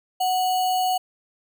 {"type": "tone with sample-and-hold", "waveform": "sine", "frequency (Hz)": 740, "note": "F#5", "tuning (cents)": 0, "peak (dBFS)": -19, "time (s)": [0.2, 0.98], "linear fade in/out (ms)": 10, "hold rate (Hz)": 3675, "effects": []}